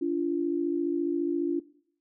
sine tone pair together, 288.6 / 343.2 Hz, D4 / F4, -30 / -30 cents, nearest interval minor third, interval 300 cents, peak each -28 dBFS, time 0.01-1.6 s, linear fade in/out 10 ms, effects noise-tail reverb RT60 0.6 s tail -18 dB re dry

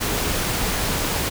sine tone in noise, 415.3 Hz, G#4, in tune, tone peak -33 dBFS, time 0.02-0.3 s, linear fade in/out 20 ms, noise pink, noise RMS -23 dBFS, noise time 0-1.3 s, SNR -13 dB, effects none

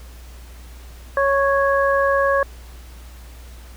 harmonic tone, 553 Hz, C#5, 4 cents flat, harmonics 1 / 2 / 3, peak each -17 / -20 / -22 dBFS, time 1.17-2.43 s, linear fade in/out 2 ms, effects added 60 Hz sine -37 dBFS peak until 3.76 s + pink hiss -47 dBFS RMS until 3.76 s

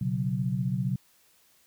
sine chord, B suspended second, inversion none, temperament equal, 123.47 / 138.59 / 185 Hz, B2 / C#3 / F#3, 0 / 0 / 0 cents, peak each -30 dBFS, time 0.01-0.96 s, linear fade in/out 5 ms, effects white hiss -63 dBFS RMS until 1.66 s

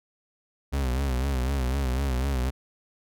40% pulse tone with vibrato, 65.8 Hz, C2, 10 cents sharp, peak -23 dBFS, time 0.72-2.51 s, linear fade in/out 20 ms, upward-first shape sine, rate 4 Hz, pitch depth 110 cents each way, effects none

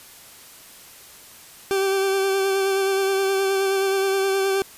40% pulse tone with vibrato, 388.6 Hz, G4, 15 cents flat, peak -18 dBFS, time 1.71-4.62 s, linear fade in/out 0 ms, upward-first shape sine, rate 9.5 Hz, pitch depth 21 cents each way, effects white hiss -45 dBFS RMS until 4.77 s + resampled to 32000 Hz

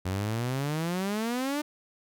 sawtooth exponential sweep, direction up, 89.9 to 303.3 Hz, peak -24 dBFS, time 0.05-1.62 s, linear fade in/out 10 ms, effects none

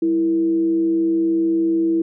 sine tone with frequency modulation, 329.6 Hz, E4, in tune, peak -15 dBFS, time 0.02-2.02 s, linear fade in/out 5 ms, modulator 135 Hz, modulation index 0.26, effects none

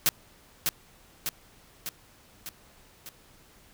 white noise with echo, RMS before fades -22 dBFS, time 0.06-0.09 s, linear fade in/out 0 ms, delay 600 ms, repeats 5, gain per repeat -4 dB, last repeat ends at 3.09 s, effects pink hiss -57 dBFS RMS until 3.73 s

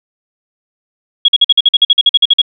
sine tone bursts, 3322 Hz, G#7, in tune, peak -3 dBFS, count 15, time 1.25-2.417 s, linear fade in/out 5 ms, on 33 ms, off 48 ms, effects none

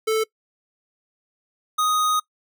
square tone pair in turn, 439.5 / 1246.5 Hz, A4 / D#6, -2 / +3 cents, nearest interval octave + tritone, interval 1805 cents, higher second, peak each -19 dBFS, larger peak neither, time 0.07-0.24 / 1.78-2.2 s, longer second, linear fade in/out 10 ms, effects noise-tail reverb RT60 0.1 s tail -23 dB re dry

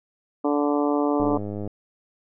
harmonic tone, 145.8 Hz, D3, 12 cents flat, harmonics 2 / 3 / 4 / 5 / 6 / 7 / 8, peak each -22 / -26 / -28 / -30 / -32 / -33 / -34 dBFS, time 0.44-1.38 s, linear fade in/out 10 ms
click train, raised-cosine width 2 ms, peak -19 dBFS, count 50, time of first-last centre 1.2-1.676 s, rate 103 Hz
effects none

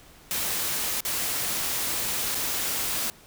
white noise with dropouts, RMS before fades -28 dBFS, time 0.31-3.1 s, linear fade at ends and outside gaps 0 ms, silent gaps 1.005-1.051 / 2.347-2.352 s, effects pink hiss -52 dBFS RMS until 3.26 s

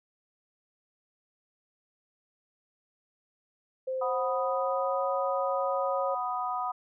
sine tone with pitch glide, 521 to 547.2 Hz, C5 to C#5, -7 to -23 cents, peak -29 dBFS, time 3.87-6.15 s, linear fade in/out 10 ms, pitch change +84 cents, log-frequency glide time 4.05-5.07 s
sine chord, B major, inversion second, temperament equal, 740 / 987.8 / 1244.5 Hz, F#5 / B5 / D#6, 0 / 0 / 0 cents, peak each -33 / -34 / -33 dBFS, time 4.01-6.72 s, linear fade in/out 10 ms
effects none

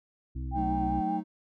harmonic tone, 63.8 Hz, C2, 43 cents flat, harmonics 1 / 2 / 4 / 5, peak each -33 / -39 / -45 / -47 dBFS, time 0.35-1.01 s, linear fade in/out 10 ms
sine tone with vibrato, 784 Hz, G5, in tune, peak -29 dBFS, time 0.51-1.21 s, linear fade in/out 50 ms, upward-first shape sine, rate 5.2 Hz, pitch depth 32 cents each way
triangle chord, D# diminished, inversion first, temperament equal with one note detuned, 186.28 / 220 / 311.1 Hz, F#3 / A3 / D#4, +12 / 0 / 0 cents, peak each -33 / -33 / -31 dBFS, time 0.54-1.24 s, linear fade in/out 50 ms
effects none

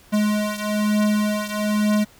square beating tone pair, 210 / 211.1 Hz, G#3 / G#3, +19 / +29 cents, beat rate 1.1 Hz, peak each -21 / -24 dBFS, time 0.12-2.05 s, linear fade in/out 20 ms, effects pink hiss -51 dBFS RMS until 2.19 s

